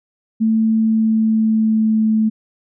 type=tone with pitch glide; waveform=sine; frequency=221.7 to 218.6 Hz; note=A3 to A3; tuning=+13 to -11 cents; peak=-12 dBFS; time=0.4-2.3 s; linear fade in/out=20 ms; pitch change=-24 cents; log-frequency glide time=0.76-2.07 s; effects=none